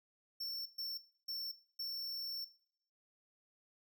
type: tone bursts at uneven times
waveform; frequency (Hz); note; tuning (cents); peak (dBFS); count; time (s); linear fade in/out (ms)
square; 5420; E8; +47; -39; 4; 0.4-0.66 / 0.78-0.98 / 1.28-1.52 / 1.79-2.45; 10
effects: noise-tail reverb RT60 0.6 s tail -18 dB re dry